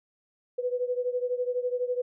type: beating tone pair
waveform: sine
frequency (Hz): 492 / 504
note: B4 / B4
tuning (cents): -7 / +35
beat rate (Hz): 12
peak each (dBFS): -28 / -31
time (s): 0.58-2.02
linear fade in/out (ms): 10
effects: none